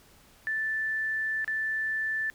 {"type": "tone with dropouts", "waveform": "sine", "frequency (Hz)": 1760, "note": "A6", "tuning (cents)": 0, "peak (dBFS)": -27, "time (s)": [0.47, 2.3], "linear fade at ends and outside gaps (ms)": 0, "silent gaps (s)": [1.445, 1.478], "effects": ["pink hiss -58 dBFS RMS until 2.34 s"]}